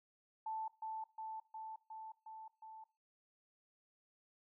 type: tone with echo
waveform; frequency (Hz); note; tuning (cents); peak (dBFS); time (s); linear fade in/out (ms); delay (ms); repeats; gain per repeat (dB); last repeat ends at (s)
sine; 880; A5; 0; -39; 0.46-0.68; 5; 360; 6; -2; 2.84
effects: noise-tail reverb RT60 0.3 s tail -19 dB re dry